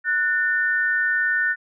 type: tone pair together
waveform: sine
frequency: 1480.4 / 1800 Hz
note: F#6 / A6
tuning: 0 / +39 cents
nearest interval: minor third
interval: 339 cents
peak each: -21 dBFS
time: 0.04-1.56 s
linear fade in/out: 50 ms
effects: none